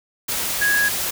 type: tone in noise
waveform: sine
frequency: 1659 Hz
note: G#6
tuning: 2 cents flat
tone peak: -16 dBFS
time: 0.61-0.89 s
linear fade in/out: 10 ms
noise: white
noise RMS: -24 dBFS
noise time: 0.28-1.11 s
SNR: +5 dB
effects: none